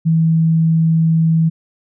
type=tone; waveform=sine; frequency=162.4 Hz; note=E3; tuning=26 cents flat; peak=-10 dBFS; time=0.05-1.5 s; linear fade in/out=20 ms; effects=none